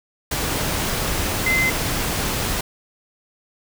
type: tone in noise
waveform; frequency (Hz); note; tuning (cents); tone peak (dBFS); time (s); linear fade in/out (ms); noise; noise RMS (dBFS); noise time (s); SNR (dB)
sine; 2063; C7; -25; -17; 1.46-1.7; 5; pink; -23; 0.31-2.61; +3
effects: none